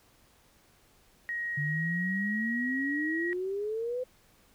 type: tone with pitch glide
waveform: sine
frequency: 1888 to 1903.3 Hz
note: A#6 to A#6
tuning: +22 to +36 cents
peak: -31 dBFS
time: 1.29-3.33 s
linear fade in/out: 0 ms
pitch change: +14 cents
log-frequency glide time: 1.44-2.67 s
type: exponential sweep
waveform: sine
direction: up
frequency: 142.7 to 513 Hz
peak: -30 dBFS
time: 1.57-4.04 s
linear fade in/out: 10 ms
effects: pink hiss -63 dBFS RMS until 4.54 s